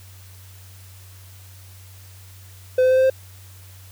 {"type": "tone with pitch steps", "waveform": "triangle", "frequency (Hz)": [510, 513.8, 517.7, 521.6, 525.6], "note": ["C5", "C5", "C5", "C5", "C5"], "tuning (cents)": [-44, -32, -18, -5, 8], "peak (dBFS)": -11, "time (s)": [2.78, 3.1], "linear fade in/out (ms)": 5, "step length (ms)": 64, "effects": ["added 94 Hz sine -42 dBFS peak until 3.91 s", "white hiss -49 dBFS RMS until 3.91 s"]}